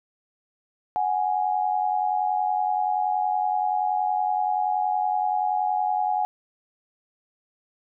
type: tone pair together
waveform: sine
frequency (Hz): 740 / 830.6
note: F#5 / G#5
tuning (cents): 0 / 0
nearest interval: major second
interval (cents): 200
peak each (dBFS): -24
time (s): 0.96-6.25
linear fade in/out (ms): 0
effects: none